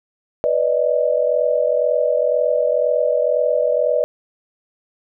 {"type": "tone cluster", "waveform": "sine", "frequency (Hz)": [494.3, 582, 624], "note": ["B4", "D5", "D#5"], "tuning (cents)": [1, -16, 5], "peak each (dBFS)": -19, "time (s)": [0.44, 4.04], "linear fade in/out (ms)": 0, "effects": []}